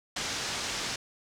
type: low-pass noise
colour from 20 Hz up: white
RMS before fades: -34 dBFS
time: 0.16-0.96 s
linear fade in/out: 5 ms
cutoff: 6600 Hz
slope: 24 dB/octave
effects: none